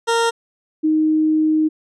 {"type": "tone pair in turn", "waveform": ["20% pulse", "sine"], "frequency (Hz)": [462.3, 311.5], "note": ["A#4", "D#4"], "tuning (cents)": [-14, 2], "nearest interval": "perfect fifth", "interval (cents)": 684, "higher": "first", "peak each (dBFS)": [-10, -13], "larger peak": "first", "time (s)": [[0.07, 0.31], [0.83, 1.69]], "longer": "second", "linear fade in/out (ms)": 20, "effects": ["resampled to 22050 Hz"]}